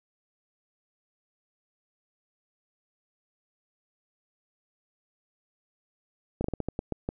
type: slowing click train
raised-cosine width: 2 ms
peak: -16 dBFS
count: 9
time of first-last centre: 6.41-7.089 s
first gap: 33 ms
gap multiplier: 1.26
effects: none